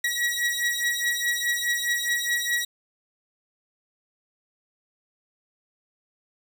sawtooth beating tone pair, 1913 / 1917.8 Hz, A#6 / A#6, +44 / +49 cents, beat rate 4.8 Hz, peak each -23 dBFS, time 0.04-2.65 s, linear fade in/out 5 ms, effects 9-bit

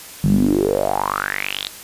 sawtooth tone with band-pass filter sweep, 49 Hz, G1, in tune, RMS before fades -19 dBFS, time 0.23-1.69 s, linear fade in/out 20 ms, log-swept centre 160 to 4100 Hz, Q 7.4, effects white hiss -37 dBFS RMS until 1.83 s + resampled to 32000 Hz

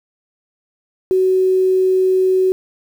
sine tone, 374.5 Hz, F#4, 21 cents sharp, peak -11 dBFS, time 1.11-2.52 s, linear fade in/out 0 ms, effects 7-bit

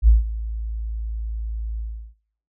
sine tone with ADSR envelope, 55 Hz, A1, in tune, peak -7 dBFS, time 0.02-2.14 s, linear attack 59 ms, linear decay 150 ms, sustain -18 dB, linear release 350 ms, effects noise-tail reverb RT60 0.5 s tail -17 dB re dry

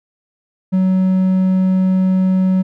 triangle tone, 187.1 Hz, F#3, 20 cents sharp, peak -9 dBFS, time 0.72-2.63 s, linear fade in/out 20 ms, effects none

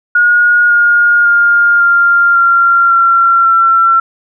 sine tone with pitch steps, 1439 / 1424.1 / 1409.4 / 1394.8 / 1380.4 / 1366.1 / 1352 Hz, F#6 / F6 / F6 / F6 / F6 / F6 / E6, -49 / +33 / +15 / -3 / -21 / -39 / +43 cents, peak -5 dBFS, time 0.15-4 s, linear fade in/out 5 ms, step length 550 ms, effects none

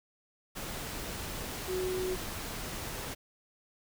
sine tone in noise, 370 Hz, F#4, in tune, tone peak -31 dBFS, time 1.68-2.16 s, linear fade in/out 20 ms, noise pink, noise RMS -39 dBFS, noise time 0.55-3.15 s, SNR +5 dB, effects none

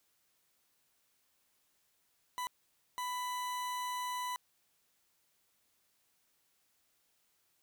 40% pulse tone bursts at uneven times, 994 Hz, B5, 11 cents sharp, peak -35 dBFS, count 2, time 2.38-2.47 / 2.98-4.36 s, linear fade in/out 0 ms, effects white hiss -75 dBFS RMS until 7.62 s

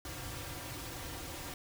pink noise with comb filter, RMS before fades -43 dBFS, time 0.05-1.54 s, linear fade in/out 2 ms, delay 4.7 ms, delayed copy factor -0.8, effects none

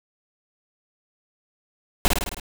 pink noise with echo, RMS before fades -17 dBFS, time 2.05-2.08 s, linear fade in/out 0 ms, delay 53 ms, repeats 6, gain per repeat -3 dB, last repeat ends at 2.398 s, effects none

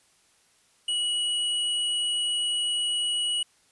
square tone, 2923 Hz, F#7, 22 cents flat, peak -25 dBFS, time 0.88-3.43 s, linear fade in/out 5 ms, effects white hiss -63 dBFS RMS until 3.71 s + resampled to 24000 Hz

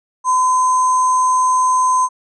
sine tone with sample-and-hold, 1015 Hz, B5, 47 cents sharp, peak -11 dBFS, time 0.24-2.09 s, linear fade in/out 50 ms, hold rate 7350 Hz, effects resampled to 22050 Hz

